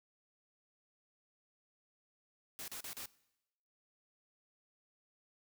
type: noise bursts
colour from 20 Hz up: white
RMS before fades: -45 dBFS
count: 4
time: 2.59-3.057 s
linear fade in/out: 0 ms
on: 89 ms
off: 37 ms
effects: noise-tail reverb RT60 0.9 s tail -21 dB re dry